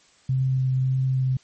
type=tone with vibrato; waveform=sine; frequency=130.81 Hz; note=C3; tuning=in tune; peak=-19 dBFS; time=0.29-1.37 s; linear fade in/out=5 ms; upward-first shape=triangle; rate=1.7 Hz; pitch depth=12 cents each way; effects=white hiss -57 dBFS RMS until 1.43 s + MP3 32 kbps